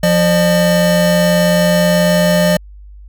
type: tone pair together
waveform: square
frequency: 175.2 / 604.1 Hz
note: F3 / D5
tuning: +6 / +49 cents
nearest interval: octave + major sixth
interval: 2143 cents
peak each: -13 dBFS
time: 0.03-2.57 s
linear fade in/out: 5 ms
effects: added 50 Hz sine -33 dBFS peak until 3.08 s